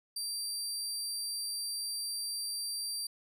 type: tone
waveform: 25% pulse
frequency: 4699 Hz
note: D8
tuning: in tune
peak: -30 dBFS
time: 0.16-3.07 s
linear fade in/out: 5 ms
effects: none